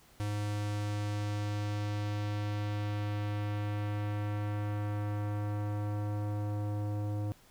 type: tone with low-pass filter sweep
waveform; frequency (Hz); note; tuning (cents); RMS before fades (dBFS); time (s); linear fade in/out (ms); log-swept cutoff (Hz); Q
square; 103.83; G#2; 0; -34; 0.2-7.32; 0; 11000 to 660; 0.85
effects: pink hiss -61 dBFS RMS until 7.5 s